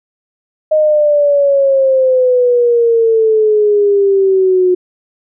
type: exponential sweep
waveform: sine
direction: down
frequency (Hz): 622.3 to 361.1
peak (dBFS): -7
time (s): 0.71-4.75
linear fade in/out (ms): 10
effects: none